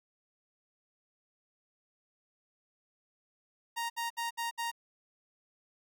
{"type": "tone bursts", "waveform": "sawtooth", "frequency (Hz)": 932.3, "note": "A#5", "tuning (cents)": 0, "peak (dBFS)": -29, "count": 5, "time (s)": [3.76, 4.716], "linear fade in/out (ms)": 20, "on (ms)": 140, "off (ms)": 64, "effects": []}